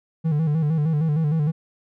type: tone with vibrato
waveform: triangle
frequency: 154.7 Hz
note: D#3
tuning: 10 cents flat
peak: -16 dBFS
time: 0.24-1.52 s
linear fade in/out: 20 ms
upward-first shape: square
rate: 6.5 Hz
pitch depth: 78 cents each way
effects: none